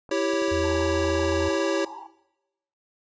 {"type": "clicks", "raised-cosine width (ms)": 1, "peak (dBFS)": -30, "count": 5, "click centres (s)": [0.092, 0.335, 0.421, 0.483, 1.104]}
{"type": "chord", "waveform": "square", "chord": "C# diminished", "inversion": "first", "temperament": "equal", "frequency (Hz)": [329.6, 392, 554.4], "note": ["E4", "G4", "C#5"], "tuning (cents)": [0, 0, 0], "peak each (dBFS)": [-28, -28, -27], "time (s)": [0.11, 1.85], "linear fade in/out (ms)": 5}
{"type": "tone", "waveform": "sine", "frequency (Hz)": 82.41, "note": "E2", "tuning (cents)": 0, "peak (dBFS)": -29, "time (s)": [0.51, 1.49], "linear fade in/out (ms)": 10}
{"type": "band-pass noise", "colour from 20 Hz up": "pink", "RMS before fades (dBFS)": -41, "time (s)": [0.63, 2.07], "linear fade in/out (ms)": 10, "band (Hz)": [820, 970], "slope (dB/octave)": 96}
{"effects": ["noise-tail reverb RT60 0.9 s tail -18 dB re dry", "resampled to 16000 Hz"]}